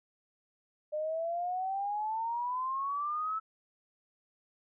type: exponential sweep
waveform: sine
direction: up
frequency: 601 to 1315 Hz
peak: -31 dBFS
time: 0.92-3.4 s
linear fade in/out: 20 ms
effects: none